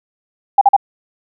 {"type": "tone bursts", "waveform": "sine", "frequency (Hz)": 801, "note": "G5", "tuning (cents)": 37, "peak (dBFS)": -4, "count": 3, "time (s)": [0.58, 0.765], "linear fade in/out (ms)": 5, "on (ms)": 33, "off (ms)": 43, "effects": []}